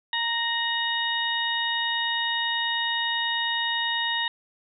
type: harmonic tone with a mistuned harmonic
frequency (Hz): 930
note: A#5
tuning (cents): -4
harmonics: 1 / 2 / 3 / 4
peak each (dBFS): -31 / -28 / -31 / -28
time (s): 0.13-4.28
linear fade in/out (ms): 2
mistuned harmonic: 3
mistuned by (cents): +72
effects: none